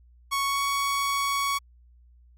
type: tone with pitch glide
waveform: sawtooth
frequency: 1108.7 to 1118.3 Hz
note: C#6 to C#6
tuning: 0 to +15 cents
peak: -20 dBFS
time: 0.31-1.59 s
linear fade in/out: 20 ms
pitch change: +15 cents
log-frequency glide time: 0.45-0.63 s
effects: added 60 Hz sine -52 dBFS peak until 2.37 s + MP3 64 kbps